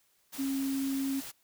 sine tone in noise, 271.3 Hz, C#4, 37 cents flat, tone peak -29 dBFS, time 0.38-1.21 s, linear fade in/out 20 ms, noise white, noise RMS -43 dBFS, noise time 0.32-1.32 s, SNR +11 dB, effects white hiss -70 dBFS RMS until 1.43 s

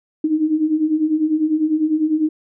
sine beating tone pair, 302.3 / 312.3 Hz, D#4 / D#4, -50 / +7 cents, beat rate 10 Hz, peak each -21 / -16 dBFS, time 0.24-2.29 s, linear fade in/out 5 ms, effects none

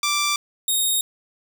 10% pulse tone pair in turn, 1174.7 / 3723 Hz, D6 / A#7, 0 / -3 cents, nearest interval octave + minor sixth, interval 1997 cents, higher second, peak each -11 dBFS, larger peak neither, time 0.03-0.36 / 0.68-1.01 s, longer neither, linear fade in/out 2 ms, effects none

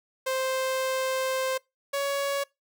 sawtooth tone pair in turn, 523.3 / 559.7 Hz, C5 / C#5, 0 / +17 cents, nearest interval minor second, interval 117 cents, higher second, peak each -22 dBFS, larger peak neither, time 0.26-1.58 / 1.93-2.44 s, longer first, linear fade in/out 10 ms, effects noise-tail reverb RT60 0.2 s tail -23 dB re dry

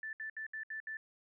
sine tone bursts, 1760 Hz, A6, in tune, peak -39 dBFS, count 6, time 0.03-0.97 s, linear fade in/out 2 ms, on 100 ms, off 68 ms, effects none

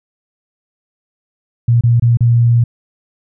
sine tone with dropouts, 118.3 Hz, A#2, 26 cents sharp, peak -7 dBFS, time 1.68-2.64 s, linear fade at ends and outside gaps 5 ms, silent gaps 1.81-1.836 / 1.998-2.022 / 2.172-2.206 s, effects none

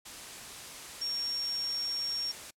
sine tone in noise, 5540 Hz, F8, 15 cents flat, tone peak -31 dBFS, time 1.01-2.32 s, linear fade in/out 10 ms, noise white, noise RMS -44 dBFS, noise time 0.05-2.51 s, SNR +10 dB, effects noise-tail reverb RT60 0.1 s tail -26 dB re dry + low-pass 10000 Hz 12 dB/octave

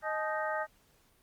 harmonic tone with a mistuned harmonic, 311.1 Hz, D#4, in tune, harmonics 2 / 3 / 4 / 5 / 6, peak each -35 / -37 / -38 / -39 / -40 dBFS, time 0.02-0.67 s, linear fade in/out 50 ms, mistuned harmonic 3, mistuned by -140 cents, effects pink hiss -67 dBFS RMS until 1.22 s + Opus 48 kbps

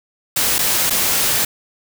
white noise with dropouts, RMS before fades -17 dBFS, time 0.36-1.45 s, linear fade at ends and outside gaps 5 ms, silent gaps 0.584-0.589 / 0.898-0.905 s, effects none

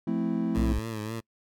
triangle chord, F major seventh, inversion none, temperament equal, 174.61 / 220 / 261.6 / 329.6 Hz, F3 / A3 / C4 / E4, 0 / 0 / 0 / 0 cents, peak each -30 / -27 / -30 / -30 dBFS, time 0.07-0.73 s, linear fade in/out 5 ms
15% pulse tone with vibrato, 110 Hz, A2, in tune, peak -26 dBFS, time 0.54-1.21 s, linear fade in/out 20 ms, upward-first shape triangle, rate 3.7 Hz, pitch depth 80 cents each way
sine tone, 61.74 Hz, B1, in tune, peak -25 dBFS, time 0.57-0.79 s, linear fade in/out 5 ms
effects noise-tail reverb RT60 0.1 s tail -26 dB re dry

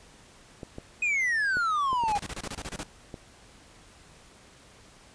clicks, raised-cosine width 2 ms, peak -24 dBFS, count 8, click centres 0.632 / 0.784 / 1.57 / 1.93 / 2.037 / 2.473 / 2.802 / 3.142 s
triangle exponential sweep, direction down, 2525 to 800 Hz, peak -22 dBFS, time 1.02-2.18 s, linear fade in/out 5 ms
pink noise bursts, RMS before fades -36 dBFS, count 11, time 2.08-2.832 s, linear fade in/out 0 ms, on 42 ms, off 29 ms
effects pink hiss -54 dBFS RMS until 5.14 s + resampled to 22050 Hz

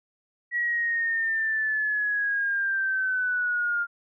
sine linear sweep, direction down, 1926 to 1401 Hz, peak -23 dBFS, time 0.51-3.87 s, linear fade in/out 50 ms, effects none

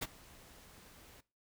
pink noise with ADSR envelope, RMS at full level -35 dBFS, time 0.01-1.21 s, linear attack 16 ms, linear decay 33 ms, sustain -23 dB, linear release 10 ms, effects noise-tail reverb RT60 0.3 s tail -19 dB re dry

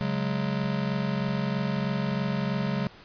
square chord, C# suspended fourth, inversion none, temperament just, 138.59 / 184.79 / 207.9 Hz, C#3 / F#3 / G#3, 0 / -2 / +2 cents, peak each -31 dBFS, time 0.01-2.87 s, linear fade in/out 0 ms, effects pink hiss -50 dBFS RMS until 3.04 s + resampled to 11025 Hz

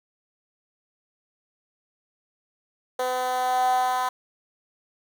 10% pulse tone with high-pass filter sweep, 253.3 Hz, B3, 44 cents sharp, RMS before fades -24 dBFS, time 2.99-4.09 s, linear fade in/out 5 ms, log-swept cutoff 570 to 890 Hz, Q 7, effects 8-bit

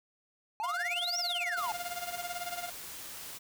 triangle exponential two-way sweep, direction up then down, 830.6 to 5800 to 830.6 Hz, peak -30 dBFS, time 0.6-1.72 s, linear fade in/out 0 ms, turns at 1.18 s
sawtooth tone with tremolo, 703 Hz, F5, 11 cents sharp, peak -30 dBFS, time 0.63-2.7 s, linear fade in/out 10 ms, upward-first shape sine, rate 18 Hz, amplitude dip 80%
white noise, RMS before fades -44 dBFS, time 1.56-3.39 s, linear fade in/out 20 ms
effects none

